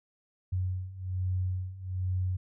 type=beating tone pair; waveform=sine; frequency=91.5 / 92.7 Hz; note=F#2 / F#2; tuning=-19 / +4 cents; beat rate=1.2 Hz; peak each=-34 / -31 dBFS; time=0.52-2.37 s; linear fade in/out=10 ms; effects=none